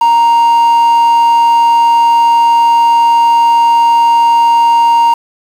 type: tone with quantisation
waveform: triangle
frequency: 932.3 Hz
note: A#5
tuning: in tune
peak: -3 dBFS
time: 0.01-5.14 s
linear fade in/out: 5 ms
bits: 5
effects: none